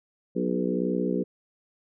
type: harmonic tone with a mistuned harmonic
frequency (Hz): 61.74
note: B1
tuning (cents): 0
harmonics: 3 / 4 / 5 / 6 / 7 / 8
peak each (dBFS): -29 / -30 / -31 / -32 / -32 / -33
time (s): 0.35-1.24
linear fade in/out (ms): 20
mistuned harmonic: 7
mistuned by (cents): -26
effects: none